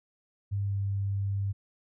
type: tone with pitch glide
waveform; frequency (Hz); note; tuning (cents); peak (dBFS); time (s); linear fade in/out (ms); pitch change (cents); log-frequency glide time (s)
sine; 100 to 99.08; G2 to G2; +35 to +19; -27; 0.51-1.53; 20; -16; 0.65-0.78
effects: none